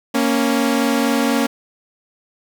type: tone pair together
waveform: sawtooth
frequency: 233.1 / 277.2 Hz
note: A#3 / C#4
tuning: 0 / 0 cents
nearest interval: minor third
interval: 300 cents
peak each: -14 dBFS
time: 0.14-1.47 s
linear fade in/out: 10 ms
effects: 8-bit